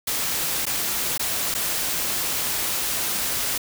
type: noise with dropouts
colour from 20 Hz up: white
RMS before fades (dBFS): -25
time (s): 0.07-3.58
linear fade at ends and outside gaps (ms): 5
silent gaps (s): 0.655-0.665 / 1.178-1.194 / 1.542-1.548
effects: none